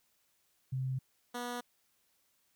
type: tone pair in turn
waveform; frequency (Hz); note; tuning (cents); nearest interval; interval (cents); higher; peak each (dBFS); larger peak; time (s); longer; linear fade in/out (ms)
sine / 10% pulse; 130.81 / 243.1; C3 / B3; 0 / -27; major seventh; 1073; second; -32 / -29; second; 0.72-0.99 / 1.34-1.61; neither; 10
effects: white hiss -74 dBFS RMS until 2.55 s